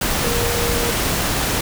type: tone in noise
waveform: sine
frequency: 473.2 Hz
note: A#4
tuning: 26 cents sharp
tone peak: -23 dBFS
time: 0.24-0.91 s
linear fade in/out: 5 ms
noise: pink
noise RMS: -20 dBFS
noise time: 0.01-1.61 s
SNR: -6 dB
effects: none